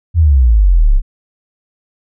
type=exponential sweep; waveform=sine; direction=down; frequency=88 to 30.87 Hz; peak=-5 dBFS; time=0.14-1.02 s; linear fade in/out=50 ms; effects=none